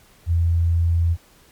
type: tone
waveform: sine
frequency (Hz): 84.3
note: E2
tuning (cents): +39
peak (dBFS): -15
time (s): 0.26-1.17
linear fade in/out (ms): 50
effects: pink hiss -53 dBFS RMS until 1.51 s + MP3 96 kbps